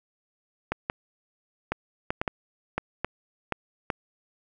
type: clicks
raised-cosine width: 0.5 ms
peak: -11 dBFS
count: 10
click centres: 0.72 / 0.899 / 1.72 / 2.105 / 2.215 / 2.278 / 2.78 / 3.046 / 3.523 / 3.902 s
effects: none